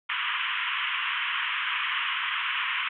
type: band-pass noise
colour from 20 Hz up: white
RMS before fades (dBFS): -29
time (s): 0.09-2.89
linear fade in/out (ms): 10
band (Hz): 980 to 3200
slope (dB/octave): 96
effects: none